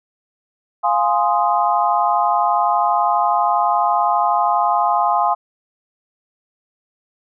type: chord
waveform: sine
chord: F minor seventh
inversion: none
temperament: equal with one note detuned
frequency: 698.5 / 830.6 / 1043.5 / 1244.5 Hz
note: F5 / Ab5 / C6 / Eb6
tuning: 0 / 0 / -5 / 0 cents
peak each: -19 / -18 / -19 / -22 dBFS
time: 0.83-5.35 s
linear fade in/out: 20 ms
effects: none